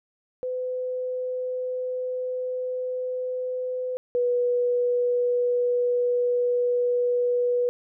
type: tone pair in turn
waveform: sine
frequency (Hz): 506 / 488.8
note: B4 / B4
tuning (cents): +42 / -18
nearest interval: minor second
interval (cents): 60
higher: first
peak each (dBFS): -26 / -20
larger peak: second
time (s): 0.43-3.97 / 4.15-7.69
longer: neither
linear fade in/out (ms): 0
effects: none